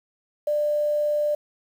sine tone with quantisation, 594 Hz, D5, 20 cents sharp, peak -20 dBFS, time 0.47-1.35 s, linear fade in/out 5 ms, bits 8, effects none

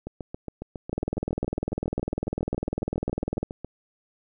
two click trains, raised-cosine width 2 ms, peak -20 / -13 dBFS, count 27 / 51, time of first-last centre 0.07-3.646 / 0.93-3.43 s, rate 7.27 / 20 Hz, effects none

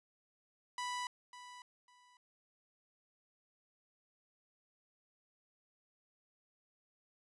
sawtooth tone with echo, 987.8 Hz, B5, in tune, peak -34 dBFS, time 0.78-1.07 s, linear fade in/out 2 ms, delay 550 ms, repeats 2, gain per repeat -13 dB, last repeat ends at 2.17 s, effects resampled to 22050 Hz

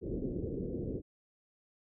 white low-pass noise, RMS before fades -37 dBFS, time 0.01-1.02 s, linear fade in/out 50 ms, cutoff 460 Hz, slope 48 dB/octave, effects none

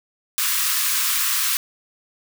white high-pass noise, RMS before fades -21 dBFS, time 0.38-1.57 s, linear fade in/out 0 ms, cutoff 1000 Hz, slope 96 dB/octave, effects none

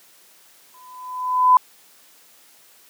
sine tone with exponential growth, 1006 Hz, B5, 32 cents sharp, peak -7 dBFS, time 0.74-1.57 s, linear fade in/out 2 ms, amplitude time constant 180 ms, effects white hiss -52 dBFS RMS until 2.89 s + high-pass 200 Hz 12 dB/octave

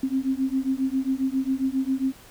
sine beating tone pair, 261.6 / 269 Hz, C4 / C4, 0 / +48 cents, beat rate 7.4 Hz, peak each -25 dBFS, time 0.03-2.13 s, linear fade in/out 5 ms, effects pink hiss -49 dBFS RMS until 2.3 s

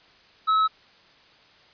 sine tone with tanh clipping, 1293 Hz, E6, 34 cents flat, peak -19 dBFS, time 0.47-0.68 s, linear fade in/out 20 ms, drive 7 dB, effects white hiss -55 dBFS RMS until 1.73 s + resampled to 11025 Hz

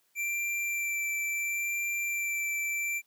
square tone with vibrato, 2349 Hz, D7, in tune, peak -30 dBFS, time 0.15-3.02 s, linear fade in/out 50 ms, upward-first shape sine, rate 0.72 Hz, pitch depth 11 cents each way, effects white hiss -71 dBFS RMS until 3.06 s + high-pass 150 Hz 12 dB/octave

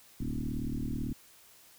sine tone with frequency modulation, 127.9 Hz, C3, 39 cents flat, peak -31 dBFS, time 0.2-1.13 s, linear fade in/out 5 ms, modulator 38.1 Hz, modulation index 4.4, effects white hiss -58 dBFS RMS until 1.78 s

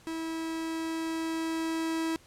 45% pulse tone with level ramp, 324.9 Hz, E4, 25 cents flat, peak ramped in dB -33 to -28 dBFS, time 0.07-2.16 s, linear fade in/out 0 ms, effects pink hiss -58 dBFS RMS until 2.26 s + low-pass 11000 Hz 12 dB/octave

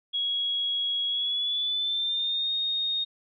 sine tone with pitch glide, 3322 to 3707 Hz, G#7 to A#7, 0 to -10 cents, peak -25 dBFS, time 0.13-3.05 s, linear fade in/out 20 ms, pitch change +190 cents, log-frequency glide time 1.07-2.52 s, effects none

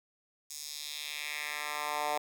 10% pulse tone with high-pass filter sweep, 148.8 Hz, D3, 23 cents sharp, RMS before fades -37 dBFS, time 0.5-2.18 s, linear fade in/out 5 ms, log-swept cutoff 6400 to 710 Hz, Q 1.8, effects none

